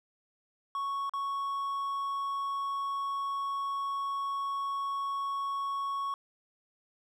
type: tone with dropouts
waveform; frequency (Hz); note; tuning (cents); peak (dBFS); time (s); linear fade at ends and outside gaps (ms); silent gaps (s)
triangle; 1108.7; C#6; 0; -29; 0.75-6.14; 1; 1.095-1.136
effects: none